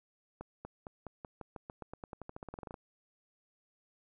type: accelerating click train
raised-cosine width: 1 ms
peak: -29 dBFS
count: 23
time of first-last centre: 0.41-2.742 s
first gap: 240 ms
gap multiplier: 0.91
effects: none